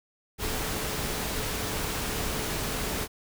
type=tone in noise; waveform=sine; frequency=432.2 Hz; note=A4; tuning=31 cents flat; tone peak=-41 dBFS; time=0.38-3.08 s; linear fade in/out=50 ms; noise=pink; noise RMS=-31 dBFS; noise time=0.38-3.08 s; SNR=-13 dB; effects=none